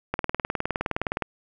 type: click train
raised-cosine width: 0.5 ms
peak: -10 dBFS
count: 22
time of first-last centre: 0.14-1.222 s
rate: 19.4 Hz
effects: none